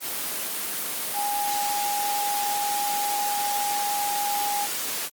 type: tone in noise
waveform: sine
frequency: 819 Hz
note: G#5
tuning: 24 cents flat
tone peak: -25 dBFS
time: 1.13-4.68 s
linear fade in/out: 50 ms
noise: white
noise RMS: -29 dBFS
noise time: 0-5.1 s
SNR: +1 dB
effects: high-pass 200 Hz 12 dB/octave + Opus 24 kbps